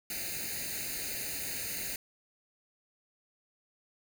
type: noise with comb filter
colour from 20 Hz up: white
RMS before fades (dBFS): -37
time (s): 0.1-1.96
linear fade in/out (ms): 2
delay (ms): 0.45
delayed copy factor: +0.95
effects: none